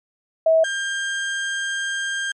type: tone pair in turn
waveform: sine / 35% pulse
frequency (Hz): 646 / 1597.1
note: E5 / G6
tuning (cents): -35 / +32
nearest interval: octave + major third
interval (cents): 1567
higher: second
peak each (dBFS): -12 / -21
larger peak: first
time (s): 0.46-0.64 / 0.64-2.32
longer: second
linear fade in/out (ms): 5
effects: MP3 48 kbps